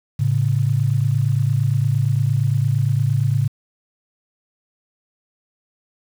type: tone pair together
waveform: sine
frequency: 110 / 138.7 Hz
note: A2 / C#3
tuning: 0 / +1 cents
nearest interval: major third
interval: 401 cents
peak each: -18 / -18 dBFS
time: 0.19-3.48 s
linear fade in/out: 10 ms
effects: 7-bit